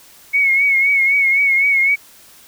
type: tone with vibrato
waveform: sine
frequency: 2200 Hz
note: C#7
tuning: 14 cents flat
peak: -11 dBFS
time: 0.33-1.96 s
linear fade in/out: 20 ms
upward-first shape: triangle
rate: 3.9 Hz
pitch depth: 63 cents each way
effects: white hiss -45 dBFS RMS until 2.47 s